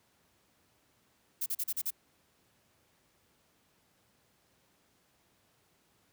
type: noise bursts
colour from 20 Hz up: violet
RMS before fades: -33 dBFS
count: 6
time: 1.41-1.907 s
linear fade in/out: 10 ms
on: 52 ms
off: 37 ms
effects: pink hiss -70 dBFS RMS until 6.12 s + high-pass 80 Hz 12 dB/octave